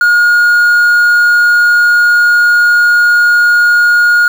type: tone with quantisation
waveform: triangle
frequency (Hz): 1433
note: F6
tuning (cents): +44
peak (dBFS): -3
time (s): 0.01-4.28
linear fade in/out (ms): 2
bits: 5
effects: none